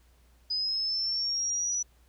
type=linear sweep; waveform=sine; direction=up; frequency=4978 to 5920 Hz; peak=-27 dBFS; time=0.5-1.83 s; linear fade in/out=10 ms; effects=added 60 Hz sine -59 dBFS peak until 2.08 s + pink hiss -67 dBFS RMS until 2.08 s